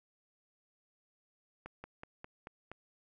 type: slowing click train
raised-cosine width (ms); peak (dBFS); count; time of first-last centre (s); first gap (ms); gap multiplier
0.5; -30; 6; 1.66-2.716; 180; 1.08
effects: none